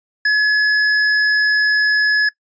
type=tone with hard clipping; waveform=sine; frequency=1700 Hz; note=G#6; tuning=40 cents sharp; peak=-13 dBFS; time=0.25-2.29 s; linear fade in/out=5 ms; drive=17 dB; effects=noise-tail reverb RT60 0.1 s tail -23 dB re dry + resampled to 16000 Hz